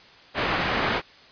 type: low-pass noise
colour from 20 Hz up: white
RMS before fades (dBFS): -25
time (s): 0.34-1.02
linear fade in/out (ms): 50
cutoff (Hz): 2000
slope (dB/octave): 12
effects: white hiss -50 dBFS RMS until 1.31 s + resampled to 11025 Hz